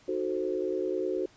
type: chord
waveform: sine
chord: D# diminished seventh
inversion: none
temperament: equal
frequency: 311.1 / 370 / 440 / 523.3 Hz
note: D#4 / F#4 / A4 / C5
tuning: 0 / 0 / 0 / 0 cents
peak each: -36 / -30 / -35 / -35 dBFS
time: 0.08-1.26 s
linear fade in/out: 5 ms
effects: pink hiss -59 dBFS RMS until 1.36 s + resampled to 16000 Hz